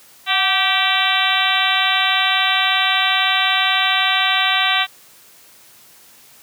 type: harmonic tone with a mistuned harmonic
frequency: 387.3 Hz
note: G4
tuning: 21 cents flat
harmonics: 2 / 3 / 4 / 5 / 6 / 7 / 8 / 9 / 10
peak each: -23 / -23 / -23 / -23 / -23 / -23 / -23 / -23 / -23 dBFS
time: 0.26-4.87 s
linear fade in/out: 50 ms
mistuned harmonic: 2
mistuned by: -65 cents
effects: white hiss -47 dBFS RMS until 6.42 s + high-pass 80 Hz 12 dB/octave